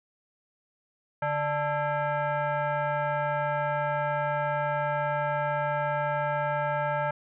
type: tone with frequency modulation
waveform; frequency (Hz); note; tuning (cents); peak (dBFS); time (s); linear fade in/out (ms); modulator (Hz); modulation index
sine; 144.9; D3; -23; -25; 1.22-7.11; 5; 738; 1.8
effects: none